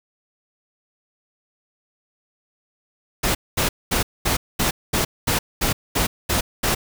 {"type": "noise bursts", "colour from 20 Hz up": "pink", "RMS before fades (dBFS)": -20, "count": 11, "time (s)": [3.23, 6.75], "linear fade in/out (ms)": 10, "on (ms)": 120, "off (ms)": 220, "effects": []}